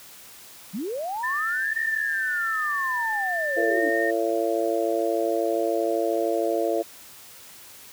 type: linear two-way sweep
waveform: sine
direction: up then down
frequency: 166.8 to 1864.7 to 272.2 Hz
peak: -27 dBFS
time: 0.73-3.9 s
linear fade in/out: 20 ms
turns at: 1.8 s
type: tone with pitch glide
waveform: sine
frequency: 1781 to 1835.3 Hz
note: A6 to A#6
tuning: +21 to -27 cents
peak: -25 dBFS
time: 1.23-4.11 s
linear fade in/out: 10 ms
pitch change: +52 cents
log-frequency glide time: 3.7-3.78 s
type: harmonic tone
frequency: 112.9 Hz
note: A2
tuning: 45 cents sharp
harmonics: 3 / 4 / 5 / 6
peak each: -27 / -27 / -27 / -27 dBFS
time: 3.56-6.83 s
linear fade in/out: 20 ms
effects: white hiss -46 dBFS RMS until 7.92 s + high-pass 60 Hz 12 dB/octave